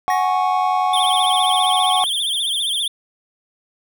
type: chord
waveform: triangle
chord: F# suspended second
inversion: none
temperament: equal with one note detuned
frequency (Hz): 740 / 830.6 / 1104.3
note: F#5 / G#5 / C#6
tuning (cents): 0 / 0 / -7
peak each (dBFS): -16 / -20 / -19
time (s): 0.08-2.04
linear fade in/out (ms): 0
type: tone with exponential decay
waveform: square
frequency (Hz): 1881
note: A#6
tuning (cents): +15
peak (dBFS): -24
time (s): 0.1-0.48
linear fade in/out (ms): 2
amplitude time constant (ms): 81
type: tone with vibrato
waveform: square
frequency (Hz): 3363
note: G#7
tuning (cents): +21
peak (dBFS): -19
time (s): 0.93-2.88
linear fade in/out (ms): 5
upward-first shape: triangle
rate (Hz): 15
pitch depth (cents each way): 150
effects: none